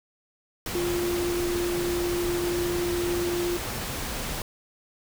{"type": "tone in noise", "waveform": "sine", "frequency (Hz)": 349.2, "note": "F4", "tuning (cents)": 0, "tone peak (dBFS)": -25, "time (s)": [0.75, 3.57], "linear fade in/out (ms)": 2, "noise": "pink", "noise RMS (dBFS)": -32, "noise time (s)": [0.66, 4.42], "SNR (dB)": 4, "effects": []}